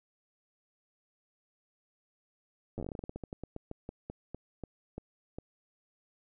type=slowing click train; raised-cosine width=2 ms; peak=-26 dBFS; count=25; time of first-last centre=2.78-5.385 s; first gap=9 ms; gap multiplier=1.18; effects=none